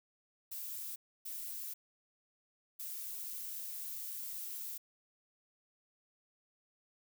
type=noise bursts at uneven times; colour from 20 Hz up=violet; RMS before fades=-43 dBFS; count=3; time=0.51-0.96 / 1.25-1.74 / 2.79-4.78 s; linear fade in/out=10 ms; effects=none